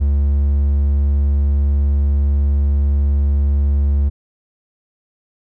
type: tone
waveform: triangle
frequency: 70.8 Hz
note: C#2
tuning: 37 cents sharp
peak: -10 dBFS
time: 0-4.1 s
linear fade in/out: 20 ms
effects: none